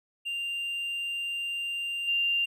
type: tone with level steps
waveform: triangle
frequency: 2788 Hz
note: F7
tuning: 4 cents flat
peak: -28 / -20 dBFS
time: 0.25-2.46 s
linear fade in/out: 20 ms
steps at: 2.07 s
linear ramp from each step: 20 ms
effects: tanh soft clip ceiling -22 dBFS